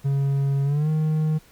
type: tone with pitch glide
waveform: triangle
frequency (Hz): 138.59 to 155.56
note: C#3 to D#3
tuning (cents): 0 to 0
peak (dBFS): -17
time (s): 0.04-1.39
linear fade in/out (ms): 20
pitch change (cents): +200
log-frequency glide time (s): 0.64-0.89
effects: pink hiss -54 dBFS RMS until 1.51 s